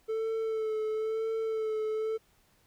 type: tone with vibrato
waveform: triangle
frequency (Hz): 440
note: A4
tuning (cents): 0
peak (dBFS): -27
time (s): 0.08-2.18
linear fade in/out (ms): 20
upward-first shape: sine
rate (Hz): 1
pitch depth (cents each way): 27
effects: pink hiss -67 dBFS RMS until 2.66 s